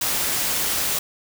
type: noise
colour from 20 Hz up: white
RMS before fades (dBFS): -23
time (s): 0.01-0.99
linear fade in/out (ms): 5
effects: none